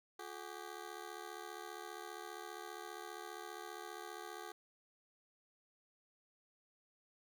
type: ring-modulated tone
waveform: 15% pulse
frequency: 392 Hz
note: G4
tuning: in tune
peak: -37 dBFS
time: 0.19-4.52 s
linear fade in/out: 5 ms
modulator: 37.5 Hz
effects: none